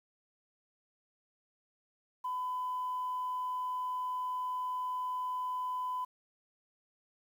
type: tone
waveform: sine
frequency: 1005 Hz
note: B5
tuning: 30 cents sharp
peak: -32 dBFS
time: 2.24-6.05 s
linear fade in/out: 10 ms
effects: tanh soft clip ceiling -29 dBFS + 10-bit